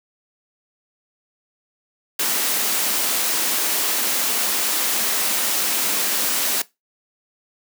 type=high-pass noise; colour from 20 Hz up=white; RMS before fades=-21 dBFS; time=2.19-6.62 s; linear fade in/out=5 ms; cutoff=190 Hz; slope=48 dB/octave; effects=noise-tail reverb RT60 0.2 s tail -20 dB re dry